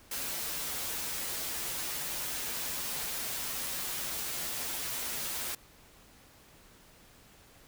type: noise with comb filter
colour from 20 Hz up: white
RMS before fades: -36 dBFS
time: 0.11-5.55 s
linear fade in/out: 5 ms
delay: 10 ms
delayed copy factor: -0.65
effects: pink hiss -58 dBFS RMS until 7.67 s